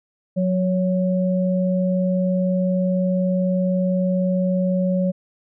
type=tone pair together; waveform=sine; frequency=182.79 / 557 Hz; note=F#3 / C#5; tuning=-21 / +8 cents; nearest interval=octave + perfect fifth; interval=1929 cents; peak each=-18 / -23 dBFS; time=0.36-5.12 s; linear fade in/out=20 ms; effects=none